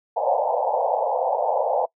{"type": "band-pass noise", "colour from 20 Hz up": "pink", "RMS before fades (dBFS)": -22, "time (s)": [0.16, 1.86], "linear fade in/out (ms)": 10, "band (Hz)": [490, 930], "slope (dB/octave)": 96, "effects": ["noise-tail reverb RT60 0.1 s tail -24 dB re dry"]}